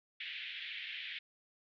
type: band-pass noise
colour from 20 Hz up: white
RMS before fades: -44 dBFS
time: 0.2-1.19 s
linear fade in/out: 5 ms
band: 1800 to 3500 Hz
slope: 48 dB/octave
effects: none